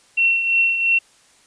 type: tone with tremolo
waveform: sine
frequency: 2718 Hz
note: F7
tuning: 48 cents flat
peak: -12 dBFS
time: 0.17-0.99 s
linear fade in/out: 10 ms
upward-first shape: triangle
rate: 2.9 Hz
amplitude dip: 60%
effects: white hiss -54 dBFS RMS until 1.46 s + resampled to 22050 Hz

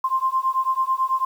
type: beating tone pair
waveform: sine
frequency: 1046.5 / 1055.6 Hz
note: C6 / C6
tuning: 0 / +15 cents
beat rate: 9.1 Hz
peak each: -22 dBFS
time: 0.04-1.25 s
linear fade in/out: 5 ms
effects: 8-bit

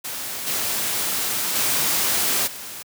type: noise with level steps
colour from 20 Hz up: white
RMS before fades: -30 / -24 / -21 / -35 dBFS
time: 0.04-2.83 s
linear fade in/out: 10 ms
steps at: 0.46 / 1.55 / 2.46 s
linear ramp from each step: 20 ms
effects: high-pass 100 Hz 12 dB/octave

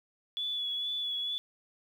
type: tone with vibrato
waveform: sine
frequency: 3419 Hz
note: G#7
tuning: 50 cents sharp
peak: -31 dBFS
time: 0.37-1.38 s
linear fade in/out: 0 ms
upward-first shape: sine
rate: 2.2 Hz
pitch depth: 25 cents each way
effects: 10-bit

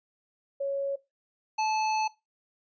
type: tone pair in turn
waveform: sine / square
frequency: 554.4 / 868.7 Hz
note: C#5 / A5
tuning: 0 / -22 cents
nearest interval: minor sixth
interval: 778 cents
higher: second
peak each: -27 / -26 dBFS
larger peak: second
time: 0.6-0.96 / 1.58-2.08 s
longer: second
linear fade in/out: 10 ms
effects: noise-tail reverb RT60 0.2 s tail -17 dB re dry + resampled to 16000 Hz

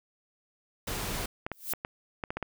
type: noise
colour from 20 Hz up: pink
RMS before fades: -34 dBFS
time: 0.87-1.26 s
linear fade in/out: 5 ms
type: clicks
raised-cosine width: 0.5 ms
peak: -18 dBFS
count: 8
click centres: 1.465 / 1.517 / 1.736 / 1.849 / 2.238 / 2.305 / 2.37 / 2.427 s
type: noise with exponential growth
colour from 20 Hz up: violet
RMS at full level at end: -28 dBFS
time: 1.52-1.73 s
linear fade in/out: 1 ms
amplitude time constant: 44 ms
effects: none

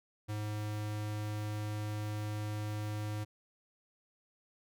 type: tone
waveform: square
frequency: 105.7 Hz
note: G#2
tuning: 31 cents sharp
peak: -36 dBFS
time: 0.28-3.25 s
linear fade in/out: 20 ms
effects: none

